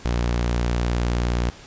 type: tone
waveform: sawtooth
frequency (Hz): 59.5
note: A#1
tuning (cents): +36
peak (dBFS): -16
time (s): 0.05-1.5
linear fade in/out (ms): 0
effects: pink hiss -44 dBFS RMS until 1.66 s + resampled to 16000 Hz